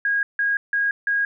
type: tone bursts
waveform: sine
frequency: 1638 Hz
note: G#6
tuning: 24 cents flat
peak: -18 dBFS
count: 4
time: 0.05-1.25 s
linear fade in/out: 2 ms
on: 180 ms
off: 160 ms
effects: none